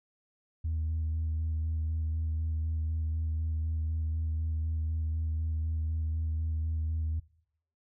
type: tone with vibrato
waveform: sine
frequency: 79.5 Hz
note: D#2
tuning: 38 cents sharp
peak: -27 dBFS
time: 0.64-7.2 s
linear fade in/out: 10 ms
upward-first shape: square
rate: 4 Hz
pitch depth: 14 cents each way
effects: noise-tail reverb RT60 0.7 s tail -22 dB re dry + tanh soft clip ceiling -26 dBFS